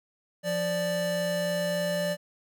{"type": "tone pair together", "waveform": "square", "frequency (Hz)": [174.61, 587.3], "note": ["F3", "D5"], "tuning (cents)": [0, 0], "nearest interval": "octave + major sixth", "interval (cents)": 2100, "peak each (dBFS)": [-33, -28], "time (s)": [0.43, 2.17], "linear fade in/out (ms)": 50, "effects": []}